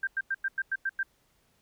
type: tone bursts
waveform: sine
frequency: 1578 Hz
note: G6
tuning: 11 cents sharp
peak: -26 dBFS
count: 8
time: 0.03-1.031 s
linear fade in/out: 5 ms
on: 42 ms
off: 95 ms
effects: pink hiss -69 dBFS RMS until 1.61 s